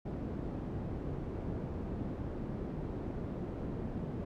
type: low-pass noise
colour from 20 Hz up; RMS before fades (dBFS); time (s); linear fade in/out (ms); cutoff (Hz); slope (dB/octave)
white; -39; 0.05-4.25; 10; 280; 12
effects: none